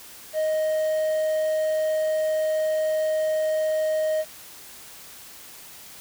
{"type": "tone with quantisation", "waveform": "triangle", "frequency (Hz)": 624, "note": "D#5", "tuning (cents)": 5, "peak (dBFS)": -19, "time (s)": [0.33, 4.25], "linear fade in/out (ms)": 50, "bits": 8, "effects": ["white hiss -44 dBFS RMS until 6 s"]}